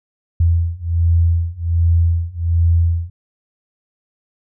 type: beating tone pair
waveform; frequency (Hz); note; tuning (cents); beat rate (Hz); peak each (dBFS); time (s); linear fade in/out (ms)
sine; 83.6 / 84.9; E2 / F2; +25 / -48; 1.3; -16 / -15; 0.4-3.1; 5
effects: none